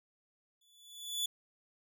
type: tone with exponential growth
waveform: sawtooth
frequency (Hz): 3453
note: A7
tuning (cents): -33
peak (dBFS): -27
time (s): 0.61-1.26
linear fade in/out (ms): 5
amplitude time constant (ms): 140
effects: none